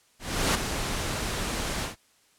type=noise with ADSR envelope; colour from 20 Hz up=pink; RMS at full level=-22 dBFS; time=0.19-1.96 s; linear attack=360 ms; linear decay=5 ms; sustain=-8 dB; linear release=130 ms; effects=white hiss -63 dBFS RMS until 2.38 s + low-pass 10000 Hz 12 dB/octave